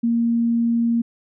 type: tone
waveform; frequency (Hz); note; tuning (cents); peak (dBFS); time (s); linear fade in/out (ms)
sine; 233.1; A#3; 0; -16; 0.03-1.02; 10
effects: none